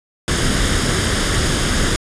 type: noise with comb filter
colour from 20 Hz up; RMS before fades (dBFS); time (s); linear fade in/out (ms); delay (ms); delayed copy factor
pink; -17; 0.28-1.96; 0; 0.59; +0.5
effects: resampled to 22050 Hz